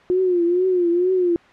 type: tone with vibrato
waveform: sine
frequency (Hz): 357.4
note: F4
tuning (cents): +40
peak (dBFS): -15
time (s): 0.1-1.36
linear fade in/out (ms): 0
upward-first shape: triangle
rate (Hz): 2.2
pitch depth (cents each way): 98
effects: white hiss -48 dBFS RMS until 1.52 s + low-pass 2000 Hz 12 dB/octave